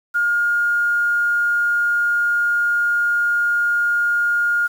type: tone with quantisation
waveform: sine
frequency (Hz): 1420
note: F6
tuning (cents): +28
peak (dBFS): -15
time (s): 0.14-4.68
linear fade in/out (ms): 20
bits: 7
effects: none